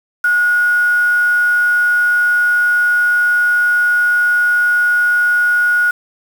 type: tone with quantisation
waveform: sine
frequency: 1449 Hz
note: F#6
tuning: 37 cents flat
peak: -10 dBFS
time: 0.24-5.91 s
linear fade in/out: 5 ms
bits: 5
effects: none